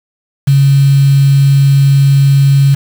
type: tone with quantisation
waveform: sine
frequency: 138.59 Hz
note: C#3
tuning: in tune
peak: -4 dBFS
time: 0.47-2.75 s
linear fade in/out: 10 ms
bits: 4
effects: none